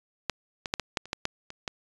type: clicks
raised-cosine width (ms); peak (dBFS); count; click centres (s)
0.2; -9 / -15 / -8 / -12 / -9 / -27 / -12 / -9 / -23 / -14; 10; 0.297 / 0.658 / 0.739 / 0.797 / 0.972 / 1.056 / 1.131 / 1.254 / 1.504 / 1.678
effects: resampled to 22050 Hz